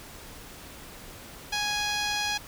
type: tone with low-pass filter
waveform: 10% pulse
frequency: 830.6 Hz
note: G#5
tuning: in tune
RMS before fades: -29 dBFS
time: 1.52-2.38 s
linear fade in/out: 10 ms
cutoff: 7600 Hz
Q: 1.3
effects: pink hiss -45 dBFS RMS until 2.47 s